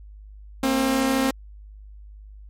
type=tone pair together; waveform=sawtooth; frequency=233.1 / 266.5 Hz; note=A#3 / C4; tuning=0 / +32 cents; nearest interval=major second; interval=232 cents; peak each=-22 / -16 dBFS; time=0.63-1.31 s; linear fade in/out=5 ms; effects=added 51 Hz sine -40 dBFS peak until 2.49 s + MP3 64 kbps